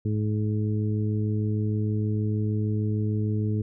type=harmonic tone; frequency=106.5 Hz; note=G#2; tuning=44 cents sharp; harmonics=1 / 2 / 3 / 4; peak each=-24 / -30 / -34 / -36 dBFS; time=0.05-3.62 s; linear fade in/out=5 ms; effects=none